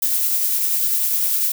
violet noise with tremolo, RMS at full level -18 dBFS, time 0.02-1.52 s, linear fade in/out 5 ms, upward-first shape triangle, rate 10 Hz, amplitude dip 30%, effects none

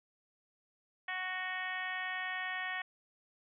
harmonic tone with a mistuned harmonic, 370 Hz, F#4, in tune, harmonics 2 / 3 / 4 / 5 / 6 / 7 / 8 / 9, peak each -44 / -46 / -47 / -38 / -44 / -49 / -50 / -52 dBFS, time 1.08-2.82 s, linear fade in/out 5 ms, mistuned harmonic 8, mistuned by +16 cents, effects none

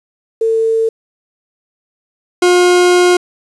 sine / 40% pulse tone pair in turn, 449.2 / 357.2 Hz, A4 / F4, +36 / +39 cents, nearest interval major third, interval 397 cents, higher first, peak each -10 / -6 dBFS, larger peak second, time 0.41-0.89 / 2.42-3.17 s, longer second, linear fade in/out 5 ms, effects resampled to 24000 Hz + 7-bit

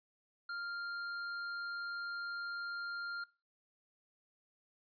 square tone, 1396.9 Hz, F6, in tune, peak -40 dBFS, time 0.49-3.24 s, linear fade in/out 5 ms, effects noise-tail reverb RT60 0.3 s tail -20 dB re dry + resampled to 11025 Hz

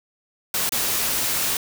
white noise with dropouts, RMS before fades -23 dBFS, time 0.54-1.57 s, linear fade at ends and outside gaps 2 ms, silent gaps 0.693-0.721 s, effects none

